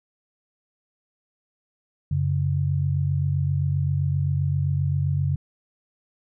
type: tone pair together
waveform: sine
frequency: 93.16 / 140.8 Hz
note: F#2 / C#3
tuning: +12 / +27 cents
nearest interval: perfect fifth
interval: 715 cents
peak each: -24 / -22 dBFS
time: 2.11-5.36 s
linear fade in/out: 5 ms
effects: none